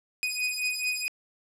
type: beating tone pair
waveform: sawtooth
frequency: 2489 / 2493.6 Hz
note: D#7 / D#7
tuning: 0 / +3 cents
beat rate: 4.6 Hz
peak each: -27 dBFS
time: 0.23-1.08 s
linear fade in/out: 0 ms
effects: low-pass 12000 Hz 12 dB/octave + 10-bit